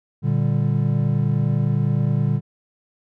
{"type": "chord", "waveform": "triangle", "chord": "G minor", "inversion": "first", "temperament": "equal with one note detuned", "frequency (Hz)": [117.22, 146.83, 196], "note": ["Bb2", "D3", "G3"], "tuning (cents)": [10, 0, 0], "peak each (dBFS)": [-19, -18, -23], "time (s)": [0.22, 2.41], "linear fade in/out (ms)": 50, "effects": []}